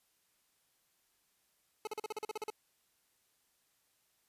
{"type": "tone bursts", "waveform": "25% pulse", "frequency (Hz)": 429.5, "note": "A4", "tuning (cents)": -42, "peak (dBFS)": -33, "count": 11, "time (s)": [1.85, 2.502], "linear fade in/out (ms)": 2, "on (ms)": 22, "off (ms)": 41, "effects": ["white hiss -75 dBFS RMS until 4.28 s", "resampled to 32000 Hz"]}